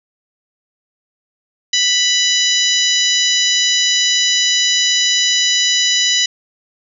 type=harmonic tone with a mistuned harmonic; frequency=987.8 Hz; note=B5; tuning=in tune; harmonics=2 / 3 / 4 / 5 / 6 / 7; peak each=-21 / -17 / -17 / -21 / -20 / -22 dBFS; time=1.73-6.26 s; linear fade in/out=5 ms; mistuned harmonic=5; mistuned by=+24 cents; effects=none